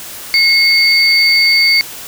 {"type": "tone pair together", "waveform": "sine", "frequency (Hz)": [2165, 4582], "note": ["C#7", "D8"], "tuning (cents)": [-41, -44], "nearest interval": "octave + minor second", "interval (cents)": 1297, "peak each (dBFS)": -10, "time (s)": [0.34, 1.81], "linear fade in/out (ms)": 0, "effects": ["white hiss -29 dBFS RMS until 2.07 s"]}